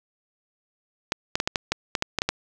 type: clicks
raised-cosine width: 0.2 ms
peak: -5 dBFS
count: 11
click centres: 1.121 / 1.355 / 1.401 / 1.475 / 1.558 / 1.72 / 1.952 / 2.024 / 2.187 / 2.219 / 2.29 s
effects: none